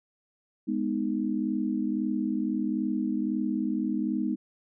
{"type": "chord", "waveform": "sine", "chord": "G# minor", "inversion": "none", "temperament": "just", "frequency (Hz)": [207.7, 249.2, 311.5], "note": ["G#3", "B3", "D#4"], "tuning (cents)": [0, 16, 2], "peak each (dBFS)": -30, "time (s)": [0.67, 4.36], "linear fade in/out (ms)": 20, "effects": []}